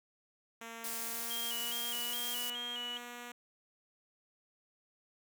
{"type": "tone with pitch glide", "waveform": "5% pulse", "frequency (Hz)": [229.1, 241.7], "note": ["A#3", "B3"], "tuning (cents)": [-30, -37], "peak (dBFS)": -33, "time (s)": [0.61, 3.32], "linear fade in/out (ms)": 5, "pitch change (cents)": 93, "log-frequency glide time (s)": [0.95, 2.35]}
{"type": "high-pass noise", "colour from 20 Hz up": "white", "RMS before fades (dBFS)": -40, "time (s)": [0.84, 2.5], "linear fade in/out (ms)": 2, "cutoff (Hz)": 4700, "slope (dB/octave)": 12}
{"type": "tone with vibrato", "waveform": "sine", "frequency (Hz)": 3075, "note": "G7", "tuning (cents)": -34, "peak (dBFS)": -38, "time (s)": [1.3, 2.98], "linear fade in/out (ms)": 10, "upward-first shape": "square", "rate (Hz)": 2.4, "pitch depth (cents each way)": 78}
{"effects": []}